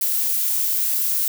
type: noise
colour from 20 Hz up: violet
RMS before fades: -21 dBFS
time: 0.01-1.28 s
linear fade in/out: 2 ms
effects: none